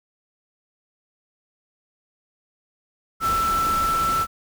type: tone in noise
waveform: sine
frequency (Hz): 1331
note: E6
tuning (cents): +16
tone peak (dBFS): -19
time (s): 3.2-4.27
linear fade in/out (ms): 50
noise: pink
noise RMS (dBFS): -30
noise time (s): 3.2-4.27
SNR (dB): +8
effects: none